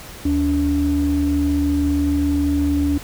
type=tone pair together; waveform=sine; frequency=76 / 286.9 Hz; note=D#2 / D4; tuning=-40 / -40 cents; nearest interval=octave + major seventh; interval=2300 cents; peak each=-20 / -16 dBFS; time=0.25-2.98 s; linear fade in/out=5 ms; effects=tanh soft clip ceiling -9 dBFS + pink hiss -37 dBFS RMS until 3.03 s